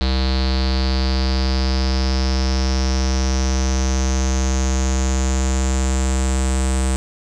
square tone with low-pass filter sweep, 65.41 Hz, C2, in tune, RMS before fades -18 dBFS, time 0.01-6.96 s, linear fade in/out 0 ms, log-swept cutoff 4200 to 8200 Hz, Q 7.4, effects none

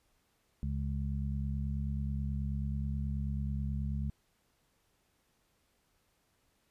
harmonic tone, 69.3 Hz, C#2, in tune, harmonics 1 / 2 / 3, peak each -34 / -37 / -40 dBFS, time 0.63-4.1 s, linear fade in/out 0 ms, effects pink hiss -74 dBFS RMS until 6.7 s + resampled to 32000 Hz

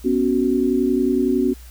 sine chord, B suspended second, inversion none, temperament just, 246.9 / 277.8 / 370.4 Hz, B3 / C#4 / F#4, 0 / +4 / +2 cents, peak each -20 dBFS, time 0.04-1.54 s, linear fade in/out 20 ms, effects added 60 Hz sine -38 dBFS peak until 1.7 s + white hiss -48 dBFS RMS until 1.7 s

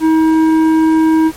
triangle tone with tanh clipping, 318.8 Hz, D#4, 42 cents sharp, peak -9 dBFS, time 0-1.32 s, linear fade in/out 50 ms, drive 14 dB, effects pink hiss -35 dBFS RMS until 1.36 s + MP3 64 kbps

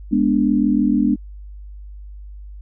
sine chord, G# diminished, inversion none, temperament equal, 207.7 / 246.9 / 293.7 Hz, G#3 / B3 / D4, 0 / 0 / 0 cents, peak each -18 dBFS, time 0.11-1.16 s, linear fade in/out 20 ms, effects added 50 Hz sine -33 dBFS peak until 2.61 s

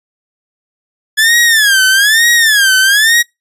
sawtooth tone with vibrato, 1700 Hz, G#6, 40 cents sharp, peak -3 dBFS, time 1.17-3.23 s, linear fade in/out 20 ms, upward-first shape sine, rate 1.1 Hz, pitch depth 190 cents each way, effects noise-tail reverb RT60 0.2 s tail -26 dB re dry + resampled to 32000 Hz

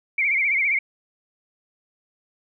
sine tone with vibrato, 2217 Hz, C#7, in tune, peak -18 dBFS, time 0.18-0.79 s, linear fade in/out 5 ms, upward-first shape triangle, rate 15 Hz, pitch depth 130 cents each way, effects none

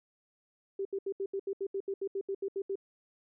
sine tone bursts, 391.9 Hz, G4, in tune, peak -31 dBFS, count 15, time 0.79-2.756 s, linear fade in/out 5 ms, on 62 ms, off 74 ms, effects none

